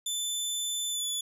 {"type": "tone with pitch glide", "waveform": "20% pulse", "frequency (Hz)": [3520, 3450], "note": ["A7", "A7"], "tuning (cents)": [0, -35], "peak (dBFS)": -24, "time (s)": [0.06, 1.21], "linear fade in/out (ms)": 5, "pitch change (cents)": -35, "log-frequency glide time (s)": [0.91, 1.04], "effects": []}